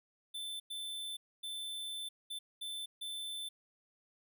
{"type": "tone bursts at uneven times", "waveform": "square", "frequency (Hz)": 3532, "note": "A7", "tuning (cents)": 6, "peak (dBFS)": -40, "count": 6, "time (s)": [[0.34, 0.6], [0.7, 1.17], [1.43, 2.09], [2.3, 2.39], [2.61, 2.86], [3.01, 3.49]], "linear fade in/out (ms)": 10, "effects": []}